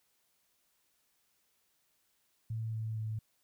sine tone with pitch steps, 111.9 / 110.68 / 109.47 Hz, A2 / A2 / A2, +30 / +11 / -8 cents, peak -34 dBFS, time 2.5-3.19 s, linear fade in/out 5 ms, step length 230 ms, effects white hiss -75 dBFS RMS until 3.43 s

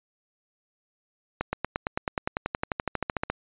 accelerating click train, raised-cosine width 0.5 ms, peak -11 dBFS, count 22, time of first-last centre 1.41-3.3 s, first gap 120 ms, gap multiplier 0.97, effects resampled to 8000 Hz

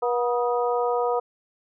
harmonic tone with a mistuned harmonic, 241.6 Hz, B3, 38 cents flat, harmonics 2 / 3 / 4 / 5, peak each -23 / -27 / -29 / -31 dBFS, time 0.02-1.2 s, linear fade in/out 10 ms, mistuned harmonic 5, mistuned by +53 cents, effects none

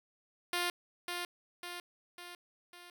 5% pulse tone with echo, 351.8 Hz, F4, 13 cents sharp, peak -20 dBFS, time 0.53-0.7 s, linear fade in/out 2 ms, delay 550 ms, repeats 4, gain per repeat -5 dB, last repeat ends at 2.9 s, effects none

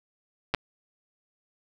clicks, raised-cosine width 0.3 ms, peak -9 dBFS, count 2, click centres 0.54 / 0.547 s, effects none

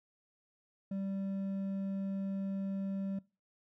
sine tone with hard clipping, 194.8 Hz, G3, 11 cents flat, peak -36 dBFS, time 0.91-3.19 s, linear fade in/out 5 ms, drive 5 dB, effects noise-tail reverb RT60 0.3 s tail -22 dB re dry

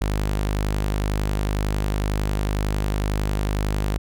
sawtooth tone, 51 Hz, G#1, 31 cents flat, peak -17 dBFS, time 0.01-3.98 s, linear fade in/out 5 ms, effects none

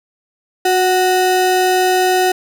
square ring-modulated tone, 554.4 Hz, C#5, in tune, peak -9 dBFS, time 0.65-2.32 s, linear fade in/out 5 ms, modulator 188 Hz, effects none

